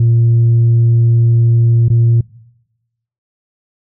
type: tone with dropouts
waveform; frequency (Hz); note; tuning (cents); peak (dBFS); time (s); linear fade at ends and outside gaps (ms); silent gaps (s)
sine; 116.54; A#2; 0; -5; 0-2.21; 5; 1.884-1.9
effects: noise-tail reverb RT60 1.0 s tail -23 dB re dry + tanh soft clip ceiling -5 dBFS